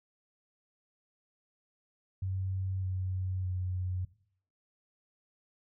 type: tone with pitch steps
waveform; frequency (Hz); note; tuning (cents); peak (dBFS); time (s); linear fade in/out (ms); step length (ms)
sine; 94.7 / 93.13 / 91.58; F#2 / F#2 / F#2; +41 / +12 / -17; -31; 2.22-4.05; 5; 610
effects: noise-tail reverb RT60 0.6 s tail -18 dB re dry